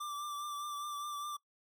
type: tone with vibrato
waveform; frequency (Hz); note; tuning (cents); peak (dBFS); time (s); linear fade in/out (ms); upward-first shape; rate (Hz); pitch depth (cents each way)
square; 1174.7; D6; 0; -39; 0-1.37; 10; triangle; 4.9; 33
effects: noise-tail reverb RT60 0.1 s tail -20 dB re dry